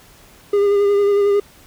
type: tone with vibrato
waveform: triangle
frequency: 404.9 Hz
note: G#4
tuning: 44 cents flat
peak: -10 dBFS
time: 0.53-1.4 s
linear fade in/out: 5 ms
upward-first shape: sine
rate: 11 Hz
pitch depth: 23 cents each way
effects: pink hiss -47 dBFS RMS until 1.66 s